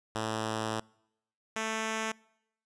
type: tone pair in turn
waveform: 5% pulse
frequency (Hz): 110.2 / 220.8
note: A2 / A3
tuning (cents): +3 / +6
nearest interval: octave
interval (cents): 1203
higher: second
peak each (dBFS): -20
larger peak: neither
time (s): 0.15-0.8 / 1.56-2.12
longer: first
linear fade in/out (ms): 5
effects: noise-tail reverb RT60 0.8 s tail -26 dB re dry + resampled to 22050 Hz